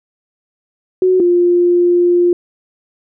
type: tone pair in turn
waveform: sine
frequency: 370 / 351.2 Hz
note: F#4 / F4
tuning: 0 / +10 cents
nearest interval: minor second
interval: 90 cents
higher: first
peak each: -8 dBFS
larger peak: neither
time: 1.02-1.2 / 1.2-2.33 s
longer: second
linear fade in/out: 2 ms
effects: none